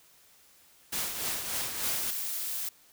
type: noise with tremolo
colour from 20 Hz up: white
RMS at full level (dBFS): -31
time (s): 0.92-2.11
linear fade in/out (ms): 10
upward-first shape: triangle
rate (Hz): 3.4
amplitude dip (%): 55
type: noise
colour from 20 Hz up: blue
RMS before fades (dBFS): -34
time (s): 1.83-2.69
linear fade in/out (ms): 5
effects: white hiss -60 dBFS RMS until 2.92 s